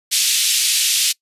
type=band-pass noise; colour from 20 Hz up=pink; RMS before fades=-17 dBFS; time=0.11-1.13 s; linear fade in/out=20 ms; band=2900 to 12000 Hz; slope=24 dB/octave; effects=noise-tail reverb RT60 0.1 s tail -24 dB re dry + resampled to 32000 Hz